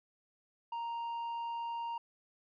triangle tone with tanh clipping, 932.3 Hz, A#5, in tune, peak -37 dBFS, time 0.72-1.98 s, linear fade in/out 5 ms, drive 9 dB, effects none

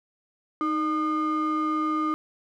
triangle ring-modulated tone, 453.8 Hz, A#4, 47 cents flat, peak -18 dBFS, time 0.61-2.14 s, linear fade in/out 0 ms, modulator 765 Hz, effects none

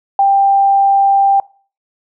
sine tone, 790 Hz, G5, 13 cents sharp, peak -7 dBFS, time 0.19-1.4 s, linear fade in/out 2 ms, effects noise-tail reverb RT60 0.4 s tail -22 dB re dry

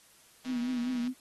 click train, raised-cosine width 0.2 ms, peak -31 dBFS, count 101, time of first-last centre 0.45-1.075 s, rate 160 Hz
sine tone with vibrato, 246.9 Hz, B3, in tune, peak -29 dBFS, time 0.45-1.14 s, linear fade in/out 50 ms, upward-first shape triangle, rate 4.9 Hz, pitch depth 81 cents each way
effects white hiss -60 dBFS RMS until 1.2 s + AAC 32 kbps

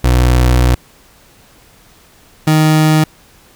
30% pulse tone pair in turn, 61.74 / 155.58 Hz, B1 / D#3, 0 / 0 cents, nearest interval octave + major third, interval 1600 cents, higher second, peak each -5 dBFS, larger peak neither, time 0.04-0.75 / 2.47-3.04 s, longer first, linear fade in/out 5 ms, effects pink hiss -46 dBFS RMS until 3.55 s

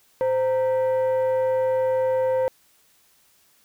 sine tone pair together, 519.1 / 925 Hz, C5 / A#5, -14 / -14 cents, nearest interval minor seventh, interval 1000 cents, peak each -17 / -27 dBFS, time 0.21-2.48 s, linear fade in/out 0 ms, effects tanh soft clip ceiling -17 dBFS + white hiss -60 dBFS RMS until 3.64 s

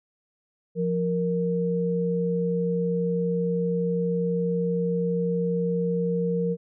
sine tone pair together, 174.63 / 466.2 Hz, F3 / A#4, 0 / 0 cents, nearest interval octave + perfect fourth, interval 1700 cents, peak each -25 dBFS, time 0.75-6.57 s, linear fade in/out 50 ms, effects none

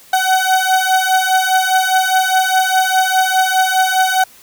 30% pulse beating tone pair, 750 / 754.9 Hz, F#5 / F#5, +23 / +35 cents, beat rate 4.9 Hz, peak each -12 dBFS, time 0.13-4.24 s, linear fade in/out 5 ms, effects white hiss -44 dBFS RMS until 4.42 s

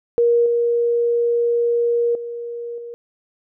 sine tone with level steps, 472.5 Hz, A#4, 23 cents sharp, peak -12 / -15 / -26 / -30 dBFS, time 0.18-2.94 s, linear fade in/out 0 ms, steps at 0.46 / 2.15 / 2.78 s, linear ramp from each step 2 ms, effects none

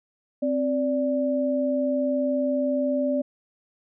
sine tone pair together, 262.2 / 583.4 Hz, C4 / D5, +4 / -12 cents, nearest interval octave + major second, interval 1384 cents, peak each -24 dBFS, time 0.42-3.22 s, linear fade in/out 10 ms, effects none

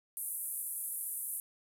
pink band-pass noise, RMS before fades -39 dBFS, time 0.17-1.4 s, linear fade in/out 0 ms, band 9600 to 13000 Hz, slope 48 dB/octave, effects none

